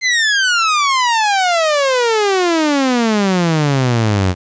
sawtooth exponential sweep, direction down, 2093 to 88.3 Hz, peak -8 dBFS, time 0.01-4.35 s, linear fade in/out 50 ms, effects resampled to 16000 Hz + 8-bit

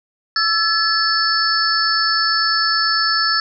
sine tone cluster, 1329 / 1719 / 4459 / 5250 Hz, E6 / A6 / C#8 / E8, +14 / -41 / +9 / -8 cents, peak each -20 dBFS, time 0.36-3.4 s, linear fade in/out 2 ms, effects none

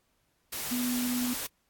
sine tone in noise, 246.9 Hz, B3, in tune, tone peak -28 dBFS, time 0.71-1.34 s, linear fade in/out 10 ms, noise white, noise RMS -35 dBFS, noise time 0.52-1.47 s, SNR +4 dB, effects pink hiss -73 dBFS RMS until 1.69 s + AAC 64 kbps

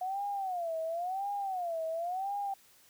sine tone with vibrato, 723 Hz, F#5, 40 cents flat, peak -32 dBFS, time 0.01-2.54 s, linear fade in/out 5 ms, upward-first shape sine, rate 0.95 Hz, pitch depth 200 cents each way, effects white hiss -62 dBFS RMS until 2.89 s

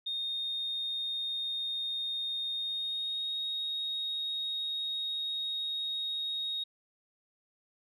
sine tone with pitch glide, 3687 to 3749 Hz, A#7 to A#7, -20 to +9 cents, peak -31 dBFS, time 0.06-6.64 s, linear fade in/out 10 ms, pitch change +29 cents, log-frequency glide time 2.53-3.4 s, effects tanh soft clip ceiling -27 dBFS

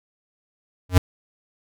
square tone with exponential growth, 91 Hz, F#2, 28 cents flat, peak -8 dBFS, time 0.89-0.98 s, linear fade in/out 5 ms, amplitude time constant 18 ms, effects none

